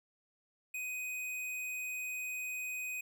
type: tone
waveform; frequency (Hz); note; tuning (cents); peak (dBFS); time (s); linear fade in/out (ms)
square; 2500; D#7; +8; -38; 0.74-3.01; 5
effects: none